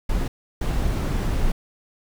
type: noise bursts at uneven times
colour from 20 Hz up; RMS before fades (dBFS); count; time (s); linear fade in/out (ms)
brown; -22; 2; 0.09-0.28 / 0.61-1.52; 5
effects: none

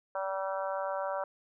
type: harmonic tone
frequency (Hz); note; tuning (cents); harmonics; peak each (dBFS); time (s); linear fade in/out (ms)
192.6; G3; -30; 3 / 4 / 5 / 6 / 7 / 8; -34 / -39 / -38 / -43 / -41 / -46; 0.15-1.24; 2
effects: none

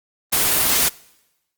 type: noise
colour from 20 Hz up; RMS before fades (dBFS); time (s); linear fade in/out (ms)
white; -17; 0.32-0.89; 10
effects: noise-tail reverb RT60 1.0 s tail -24 dB re dry + Opus 24 kbps

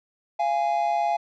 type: tone pair together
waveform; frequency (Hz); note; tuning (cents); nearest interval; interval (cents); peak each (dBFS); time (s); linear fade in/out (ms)
triangle; 689.4 / 828; F5 / G#5; -23 / -5; minor third; 318; -22; 0.39-1.17; 10
effects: resampled to 16000 Hz

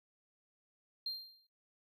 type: tone with exponential decay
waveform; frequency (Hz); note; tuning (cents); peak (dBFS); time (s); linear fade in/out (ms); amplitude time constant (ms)
triangle; 4186; C8; 0; -31; 1.06-1.47; 5; 88
effects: noise-tail reverb RT60 0.2 s tail -21 dB re dry + tanh soft clip ceiling -33 dBFS

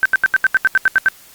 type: tone bursts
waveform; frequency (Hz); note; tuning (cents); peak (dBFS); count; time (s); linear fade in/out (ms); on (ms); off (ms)
sine; 1546; G6; -24; -8; 11; 0.03-1.085; 0; 25; 78
effects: white hiss -44 dBFS RMS until 1.34 s + Opus 48 kbps

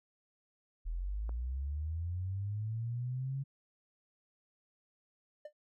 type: linear sweep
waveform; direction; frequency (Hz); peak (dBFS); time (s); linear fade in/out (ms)
sine; up; 39.08 to 138.59; -34; 0.85-3.44; 20
type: click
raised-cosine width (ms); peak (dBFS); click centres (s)
1; -34; 1.293
type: tone with exponential decay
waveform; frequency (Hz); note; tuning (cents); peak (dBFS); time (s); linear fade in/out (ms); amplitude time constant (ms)
triangle; 599; D5; +34; -38; 5.45-5.53; 5; 16
effects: none

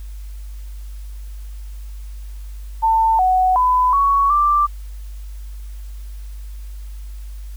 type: tone with pitch steps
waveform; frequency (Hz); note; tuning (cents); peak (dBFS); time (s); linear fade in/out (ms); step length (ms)
sine; 895 / 743 / 1003 / 1117 / 1177; A5 / F#5 / B5 / C#6 / D6; +29 / +7 / +26 / +13 / +3; -12; 2.82-4.67; 20; 370
effects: added 50 Hz sine -29 dBFS peak until 7.56 s + white hiss -51 dBFS RMS until 7.56 s

